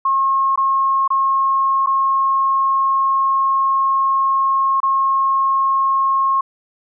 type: tone with dropouts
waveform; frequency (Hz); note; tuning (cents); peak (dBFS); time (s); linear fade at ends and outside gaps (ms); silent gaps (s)
sine; 1080; C#6; -45; -13; 0.05-6.41; 5; 0.559-0.575 / 1.078-1.103 / 1.862-1.87 / 4.803-4.83
effects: none